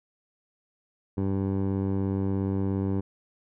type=tone with low-pass filter; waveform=15% pulse; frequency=97 Hz; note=G2; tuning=18 cents flat; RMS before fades=-27 dBFS; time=1.17-3.01 s; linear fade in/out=10 ms; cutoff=570 Hz; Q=0.69; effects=none